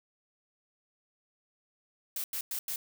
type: noise bursts at uneven times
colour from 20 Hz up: blue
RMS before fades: -35 dBFS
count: 4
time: 2.16-2.24 / 2.33-2.41 / 2.51-2.59 / 2.68-2.76 s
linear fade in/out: 2 ms
effects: none